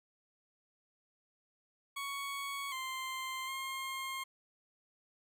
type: tone with pitch steps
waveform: 20% pulse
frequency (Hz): 1114 / 1046 / 1066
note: C#6 / C6 / C6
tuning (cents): +8 / -1 / +32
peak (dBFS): -33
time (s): 1.96-4.24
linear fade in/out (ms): 10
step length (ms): 760
effects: none